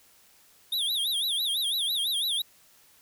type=tone with vibrato; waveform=square; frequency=3558 Hz; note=A7; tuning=19 cents sharp; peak=-26 dBFS; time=0.72-2.42 s; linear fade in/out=5 ms; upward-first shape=sine; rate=6 Hz; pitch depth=190 cents each way; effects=white hiss -59 dBFS RMS until 3.01 s